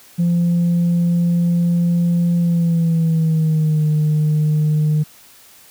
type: tone with pitch glide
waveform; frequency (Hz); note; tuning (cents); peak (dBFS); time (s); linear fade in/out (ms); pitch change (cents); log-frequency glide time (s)
sine; 172.4 to 152.71; F3 to D#3; -22 to -32; -11; 0.18-5.04; 20; -210; 2.38-3.86
effects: tanh soft clip ceiling -11 dBFS + white hiss -46 dBFS RMS until 5.7 s